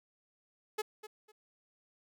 sawtooth tone with echo, 427.2 Hz, G#4, 49 cents sharp, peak -28 dBFS, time 0.78-0.82 s, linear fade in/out 10 ms, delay 250 ms, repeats 2, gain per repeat -13 dB, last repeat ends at 1.32 s, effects none

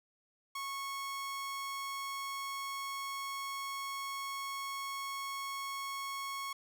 sawtooth tone, 1100 Hz, C#6, 14 cents flat, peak -34 dBFS, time 0.55-6.53 s, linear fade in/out 5 ms, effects none

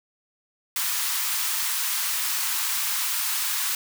white high-pass noise, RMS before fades -26 dBFS, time 0.76-3.75 s, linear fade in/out 2 ms, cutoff 880 Hz, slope 48 dB/octave, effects none

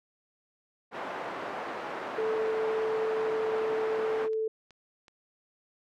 pink band-pass noise, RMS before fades -37 dBFS, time 0.91-4.29 s, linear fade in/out 50 ms, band 470 to 1400 Hz, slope 12 dB/octave
sine tone, 440 Hz, A4, in tune, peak -27 dBFS, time 2.18-4.48 s, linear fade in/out 5 ms
click train, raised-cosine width 0.2 ms, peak -37 dBFS, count 8, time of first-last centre 2.46-5.082 s, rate 2.67 Hz
effects none

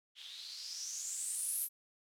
violet noise with low-pass filter sweep, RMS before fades -41 dBFS, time 0.15-1.69 s, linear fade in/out 50 ms, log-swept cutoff 3200 to 12000 Hz, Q 6.1, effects none

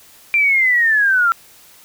sine linear sweep, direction down, 2379 to 1339 Hz, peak -11 dBFS, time 0.34-1.32 s, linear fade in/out 0 ms, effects white hiss -46 dBFS RMS until 1.84 s

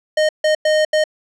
square tone bursts at uneven times, 617 Hz, D#5, 15 cents flat, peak -13 dBFS, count 4, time 0.17-0.29 / 0.44-0.55 / 0.65-0.85 / 0.93-1.04 s, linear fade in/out 5 ms, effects low-pass 6000 Hz 12 dB/octave

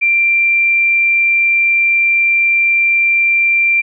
sine tone, 2364 Hz, D7, 11 cents sharp, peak -9 dBFS, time 0.01-3.82 s, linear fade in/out 20 ms, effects none

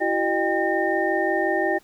sine tone cluster, 334 / 379.6 / 611 / 795 / 1827 Hz, E4 / F#4 / D#5 / G5 / A#6, +23 / +44 / -32 / +24 / -35 cents, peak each -26 dBFS, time 0-1.79 s, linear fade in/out 20 ms, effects pink hiss -56 dBFS RMS until 1.83 s

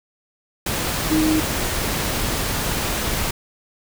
sine tone in noise, 312.8 Hz, D#4, 9 cents sharp, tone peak -16 dBFS, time 1.11-1.4 s, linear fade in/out 5 ms, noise pink, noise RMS -23 dBFS, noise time 0.66-3.31 s, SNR +4 dB, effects none

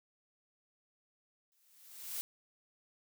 blue noise with exponential growth, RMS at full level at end -37 dBFS, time 1.52-2.21 s, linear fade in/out 0 ms, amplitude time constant 150 ms, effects none

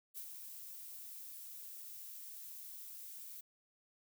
violet noise with ADSR envelope, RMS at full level -45 dBFS, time 0.14-3.41 s, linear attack 36 ms, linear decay 79 ms, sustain -5 dB, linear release 7 ms, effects none

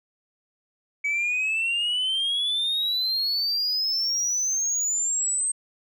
sine exponential sweep, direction up, 2269 to 8370 Hz, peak -20 dBFS, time 1.04-5.52 s, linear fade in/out 10 ms, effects tanh soft clip ceiling -21 dBFS

